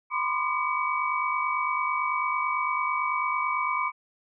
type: tone cluster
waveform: sine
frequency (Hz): 1003 / 1052 / 1204 / 2270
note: B5 / C6 / D6 / C#7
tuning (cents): +26 / +9 / +43 / +41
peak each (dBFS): -30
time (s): 0.1-3.92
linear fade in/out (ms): 50
effects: none